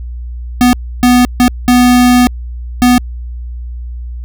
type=tone bursts at uneven times; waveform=square; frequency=246.9 Hz; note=B3; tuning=in tune; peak=-5 dBFS; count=5; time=0.61-0.73 / 1.03-1.25 / 1.4-1.48 / 1.68-2.27 / 2.82-2.98 s; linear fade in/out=0 ms; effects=added 60 Hz sine -20 dBFS peak until 4.24 s